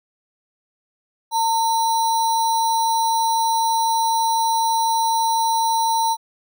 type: tone with sample-and-hold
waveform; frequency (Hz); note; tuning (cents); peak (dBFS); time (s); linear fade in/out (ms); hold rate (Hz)
sine; 906; A#5; -50; -16; 1.31-6.17; 50; 4900
effects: none